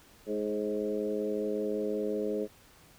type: harmonic tone with a mistuned harmonic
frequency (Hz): 105.2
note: G#2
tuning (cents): +23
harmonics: 2 / 3 / 4 / 5 / 6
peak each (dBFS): -37 / -37 / -32 / -36 / -43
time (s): 0.26-2.48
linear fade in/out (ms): 50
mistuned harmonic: 5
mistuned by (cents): +18
effects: pink hiss -58 dBFS RMS until 2.98 s